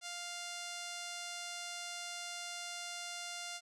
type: tone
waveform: 5% pulse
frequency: 700 Hz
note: F5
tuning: 4 cents sharp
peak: -30 dBFS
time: 0.01-3.61 s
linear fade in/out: 50 ms
effects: low-pass 10000 Hz 12 dB/octave